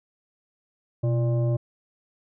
sine tone with frequency modulation, 123.47 Hz, B2, in tune, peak -20 dBFS, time 1.03-1.57 s, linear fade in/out 10 ms, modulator 467 Hz, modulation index 0.53, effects none

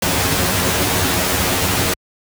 pink noise with comb filter, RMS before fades -17 dBFS, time 0.02-1.94 s, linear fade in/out 5 ms, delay 11 ms, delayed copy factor +0.9, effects high-pass 60 Hz 12 dB/octave

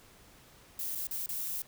violet noise with dropouts, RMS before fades -36 dBFS, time 0.79-1.62 s, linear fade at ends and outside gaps 2 ms, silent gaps 0.95-0.955 / 1.071-1.11 / 1.261-1.29 s, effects pink hiss -58 dBFS RMS until 1.67 s

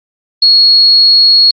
sine tone, 4324 Hz, C#8, 44 cents flat, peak -3 dBFS, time 0.42-1.51 s, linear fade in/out 5 ms, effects Opus 48 kbps

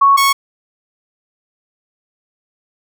sine / sawtooth tone pair in turn, 1108.7 / 1104 Hz, C#6 / C#6, 0 / -7 cents, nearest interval unison, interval 7 cents, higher first, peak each -6 dBFS, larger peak neither, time 0.01-0.17 / 0.17-0.33 s, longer neither, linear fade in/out 10 ms, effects none

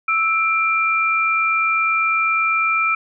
sine tone pair together, 1318 / 2370 Hz, E6 / D7, -1 / +15 cents, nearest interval minor seventh, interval 1016 cents, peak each -18 dBFS, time 0.08-2.95 s, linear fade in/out 5 ms, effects none

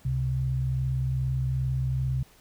sine tone pair together, 67.43 / 129.9 Hz, C#2 / C3, -47 / -12 cents, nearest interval major seventh, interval 1135 cents, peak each -31 / -25 dBFS, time 0.05-2.23 s, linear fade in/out 5 ms, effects pink hiss -57 dBFS RMS until 2.4 s

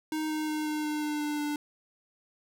square tone with pitch steps, 311.1 / 308.8 / 306.5 / 304.2 / 301.9 / 299.6 / 297.4 / 295.2 Hz, D#4 / D#4 / D#4 / D#4 / D4 / D4 / D4 / D4, 0 / -13 / -26 / -39 / +48 / +35 / +22 / +9 cents, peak -30 dBFS, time 0.12-1.56 s, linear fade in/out 2 ms, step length 180 ms, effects none

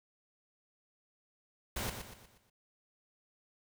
pink noise with echo, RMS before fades -37 dBFS, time 1.76-1.9 s, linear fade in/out 5 ms, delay 120 ms, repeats 5, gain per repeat -7 dB, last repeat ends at 2.5 s, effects none

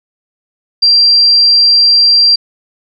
sine tone, 4730 Hz, D8, 12 cents sharp, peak -4 dBFS, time 0.82-2.36 s, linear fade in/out 10 ms, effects none

